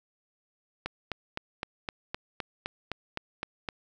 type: click train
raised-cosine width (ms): 0.3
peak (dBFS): -16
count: 12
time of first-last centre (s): 0.86-3.688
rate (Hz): 3.89
effects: none